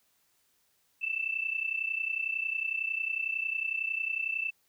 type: tone pair together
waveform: sine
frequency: 2637 / 2668 Hz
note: E7 / E7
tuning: 0 / +20 cents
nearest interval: unison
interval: 20 cents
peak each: -32 / -33 dBFS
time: 1.01-4.51 s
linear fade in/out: 20 ms
effects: white hiss -71 dBFS RMS until 4.68 s